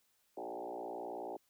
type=tone with frequency modulation; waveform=sine; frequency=580 Hz; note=D5; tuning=22 cents flat; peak=-40 dBFS; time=0.37-1.37 s; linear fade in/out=5 ms; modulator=58.8 Hz; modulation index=4.5; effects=white hiss -75 dBFS RMS until 1.49 s